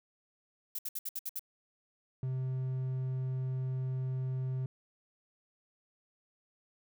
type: noise bursts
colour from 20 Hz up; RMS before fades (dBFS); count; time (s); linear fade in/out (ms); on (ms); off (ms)
violet; -37; 7; 0.75-1.394; 5; 38; 63
type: tone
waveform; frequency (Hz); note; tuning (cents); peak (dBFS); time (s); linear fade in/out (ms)
triangle; 130; C3; -11; -30; 2.23-4.66; 2
effects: none